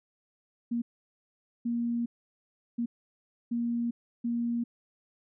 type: tone bursts at uneven times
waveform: sine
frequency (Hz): 236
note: A#3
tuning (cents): +22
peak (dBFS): -27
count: 5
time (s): 0.71-0.82 / 1.65-2.06 / 2.78-2.86 / 3.51-3.91 / 4.24-4.64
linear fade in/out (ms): 10
effects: none